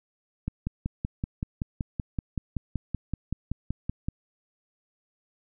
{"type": "click train", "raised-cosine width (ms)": 5, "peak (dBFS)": -16, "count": 20, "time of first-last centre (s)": [0.48, 4.085], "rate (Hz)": 5.27, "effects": []}